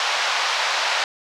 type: band-pass noise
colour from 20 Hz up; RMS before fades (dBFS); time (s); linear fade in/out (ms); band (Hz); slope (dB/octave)
pink; -22; 0-1.04; 2; 720 to 5400; 24
effects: none